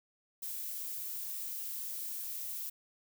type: noise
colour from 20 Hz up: violet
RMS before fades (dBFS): -40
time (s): 0.42-2.7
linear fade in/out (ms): 10
effects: none